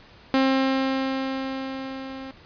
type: tone with level ramp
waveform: sawtooth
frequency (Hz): 266.2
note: C4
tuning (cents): +30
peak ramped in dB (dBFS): -13 to -31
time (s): 0.34-2.31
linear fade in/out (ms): 0
effects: pink hiss -50 dBFS RMS until 2.45 s + resampled to 11025 Hz